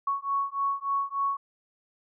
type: beating tone pair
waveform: sine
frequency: 1108.7 / 1112.1 Hz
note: C#6 / C#6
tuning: 0 / +5 cents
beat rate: 3.4 Hz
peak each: -29 dBFS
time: 0.07-1.37 s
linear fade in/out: 5 ms
effects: none